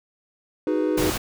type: chord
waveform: triangle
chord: G# minor seventh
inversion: second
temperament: equal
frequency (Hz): 311.1 / 370 / 415.3 / 493.9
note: D#4 / F#4 / G#4 / B4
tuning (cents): 0 / 0 / 0 / 0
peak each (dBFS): -21 / -25 / -26 / -25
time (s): 0.67-1.1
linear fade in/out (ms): 2
type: noise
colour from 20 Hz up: pink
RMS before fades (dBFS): -26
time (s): 0.97-1.18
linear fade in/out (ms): 10
effects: none